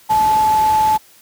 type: tone in noise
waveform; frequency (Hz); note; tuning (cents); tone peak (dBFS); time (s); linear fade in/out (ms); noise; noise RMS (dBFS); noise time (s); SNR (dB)
sine; 866; A5; -28; -11; 0.09-0.98; 20; pink; -28; 0.09-0.98; +14
effects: white hiss -48 dBFS RMS until 1.21 s + high-pass 60 Hz 12 dB/octave